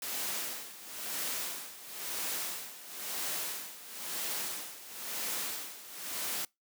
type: noise with tremolo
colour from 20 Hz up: white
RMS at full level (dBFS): -35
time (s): 0.02-6.45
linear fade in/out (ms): 2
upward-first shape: sine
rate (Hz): 0.99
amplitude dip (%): 80
effects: noise-tail reverb RT60 0.2 s tail -25 dB re dry + high-pass 200 Hz 12 dB/octave